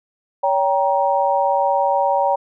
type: chord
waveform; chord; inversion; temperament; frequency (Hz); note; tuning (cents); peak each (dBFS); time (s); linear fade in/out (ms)
sine; G diminished; second; just; 564.5 / 784 / 940.8; Db5 / G5 / Bb5; +31 / 0 / +16; -19; 0.43-2.36; 10
effects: none